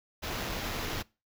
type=noise with sample-and-hold; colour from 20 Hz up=pink; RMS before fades=-35 dBFS; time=0.22-1.03 s; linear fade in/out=20 ms; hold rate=8820 Hz; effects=noise-tail reverb RT60 0.3 s tail -24 dB re dry